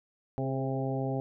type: harmonic tone with a mistuned harmonic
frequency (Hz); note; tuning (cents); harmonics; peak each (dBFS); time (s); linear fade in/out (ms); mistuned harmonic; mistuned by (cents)
133.1; C3; +30; 1 / 2 / 3 / 4 / 5 / 6; -32 / -35 / -37 / -38 / -39 / -40; 0.38-1.2; 0; 3; +27
effects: none